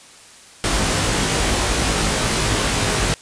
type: noise with comb filter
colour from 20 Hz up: pink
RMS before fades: -19 dBFS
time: 0.64-3.14 s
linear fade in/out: 0 ms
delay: 19 ms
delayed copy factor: +1
effects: white hiss -44 dBFS RMS until 3.21 s + resampled to 22050 Hz